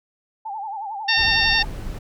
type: tone with vibrato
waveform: sine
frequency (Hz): 835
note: G#5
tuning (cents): +9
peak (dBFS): -27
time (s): 0.45-1.65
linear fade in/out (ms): 10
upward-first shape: sine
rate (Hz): 11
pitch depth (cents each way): 120
type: harmonic tone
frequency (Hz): 910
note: A#5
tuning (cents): -42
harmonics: 2 / 3 / 4 / 5 / 6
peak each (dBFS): -20 / -22 / -23 / -24 / -25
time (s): 1.08-1.63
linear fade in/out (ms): 10
type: noise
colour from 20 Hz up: brown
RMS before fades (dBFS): -30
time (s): 1.17-1.99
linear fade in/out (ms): 10
effects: none